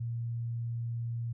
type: tone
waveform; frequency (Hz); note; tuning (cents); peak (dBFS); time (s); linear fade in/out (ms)
sine; 117.1; A#2; +8; -32; 0-1.33; 10
effects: none